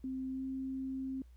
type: tone with pitch glide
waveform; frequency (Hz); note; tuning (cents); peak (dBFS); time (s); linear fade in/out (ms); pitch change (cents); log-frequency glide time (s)
sine; 261.6 to 264.6; C4 to C4; 0 to +20; -36; 0.04-1.22; 2; +20; 0.29-0.44
effects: added 60 Hz sine -54 dBFS peak until 1.36 s + pink hiss -75 dBFS RMS until 1.36 s